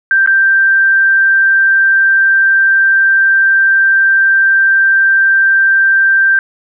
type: tone with dropouts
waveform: sine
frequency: 1572 Hz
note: G6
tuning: 4 cents sharp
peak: -6 dBFS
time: 0.11-6.39 s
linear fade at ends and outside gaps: 1 ms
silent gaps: 0.262-0.274 s
effects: none